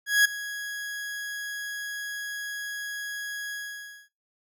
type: tone with ADSR envelope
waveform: 40% pulse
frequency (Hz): 1662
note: G#6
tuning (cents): +1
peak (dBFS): -14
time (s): 0.06-4.09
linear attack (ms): 190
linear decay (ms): 8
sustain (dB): -17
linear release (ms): 560
effects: noise-tail reverb RT60 0.3 s tail -23 dB re dry